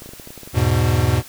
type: clicks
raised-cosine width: 2 ms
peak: -24 dBFS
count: 12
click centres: 0.021 / 0.06 / 0.091 / 0.135 / 0.198 / 0.274 / 0.305 / 0.377 / 0.433 / 0.475 / 0.544 / 0.604 s
type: chord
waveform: square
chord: E major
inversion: none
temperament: equal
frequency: 82.41 / 103.83 / 123.47 Hz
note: E2 / G#2 / B2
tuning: 0 / 0 / 0 cents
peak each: -21 / -20 / -19 dBFS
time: 0.53-1.23 s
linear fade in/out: 50 ms
effects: white hiss -41 dBFS RMS until 1.28 s